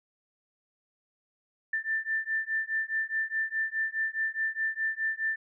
sine beating tone pair, 1775 / 1779.8 Hz, A6 / A6, +15 / +19 cents, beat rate 4.8 Hz, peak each -31 dBFS, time 1.73-5.36 s, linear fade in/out 5 ms, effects none

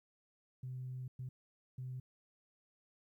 sine tone bursts at uneven times, 128 Hz, C3, 38 cents flat, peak -40 dBFS, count 3, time 0.63-1.08 / 1.19-1.29 / 1.78-2 s, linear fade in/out 5 ms, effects tanh soft clip ceiling -36 dBFS + 13-bit

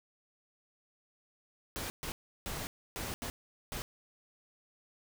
pink noise bursts at uneven times, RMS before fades -39 dBFS, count 6, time 1.76-1.9 / 2.03-2.12 / 2.46-2.67 / 2.96-3.14 / 3.22-3.3 / 3.72-3.82 s, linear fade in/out 0 ms, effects none

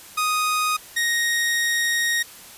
sawtooth tone pair in turn, 1244.5 / 1871.1 Hz, D#6 / A#6, 0 / +6 cents, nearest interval perfect fifth, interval 706 cents, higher second, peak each -16 dBFS, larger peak neither, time 0.17-0.77 / 0.96-2.23 s, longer second, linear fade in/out 10 ms, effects white hiss -43 dBFS RMS until 2.57 s + resampled to 32000 Hz

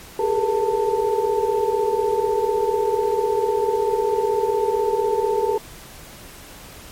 sine tone cluster, 396.4 / 416.4 / 432.4 / 476.7 / 890 Hz, G4 / G#4 / A4 / A#4 / A5, +19 / +5 / -30 / +39 / +20 cents, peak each -24 dBFS, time 0.19-5.58 s, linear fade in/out 5 ms, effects pink hiss -41 dBFS RMS until 6.91 s + MP3 64 kbps

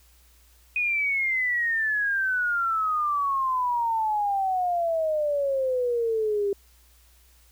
sine exponential sweep, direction down, 2489 to 395.2 Hz, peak -22 dBFS, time 0.76-6.53 s, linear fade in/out 2 ms, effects added 60 Hz sine -56 dBFS peak until 7.51 s + white hiss -60 dBFS RMS until 7.51 s

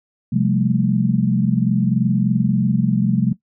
sine tone cluster, 130.2 / 175.3 / 198.3 / 218.9 Hz, C3 / F3 / G3 / A3, -8 / +7 / +20 / -9 cents, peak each -20 dBFS, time 0.32-3.33 s, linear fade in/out 10 ms, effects noise-tail reverb RT60 0.1 s tail -17 dB re dry

